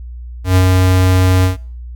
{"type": "tone with ADSR envelope", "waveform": "square", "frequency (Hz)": 92.5, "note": "F#2", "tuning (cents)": 0, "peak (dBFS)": -7, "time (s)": [0.44, 1.57], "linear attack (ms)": 120, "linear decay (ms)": 66, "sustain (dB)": -2, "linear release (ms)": 130, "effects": ["noise-tail reverb RT60 0.5 s tail -22 dB re dry", "added 60 Hz sine -26 dBFS peak until 1.95 s"]}